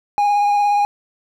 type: tone with vibrato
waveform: triangle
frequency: 820 Hz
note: G#5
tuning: 22 cents flat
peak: -11 dBFS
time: 0.18-0.85 s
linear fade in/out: 0 ms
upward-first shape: triangle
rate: 17 Hz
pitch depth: 20 cents each way
effects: none